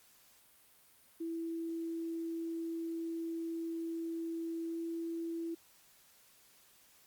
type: tone with pitch glide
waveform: sine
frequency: 330.8 to 332.7 Hz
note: E4 to E4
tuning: +6 to +16 cents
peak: -36 dBFS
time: 1.2-5.55 s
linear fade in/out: 10 ms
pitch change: +10 cents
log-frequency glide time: 4.66-4.8 s
effects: white hiss -64 dBFS RMS until 7.06 s + Opus 48 kbps